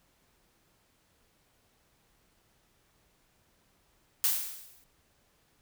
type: noise with exponential decay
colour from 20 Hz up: blue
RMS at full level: -24 dBFS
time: 4.24-4.84 s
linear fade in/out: 0 ms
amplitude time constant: 130 ms
effects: pink hiss -69 dBFS RMS until 5.61 s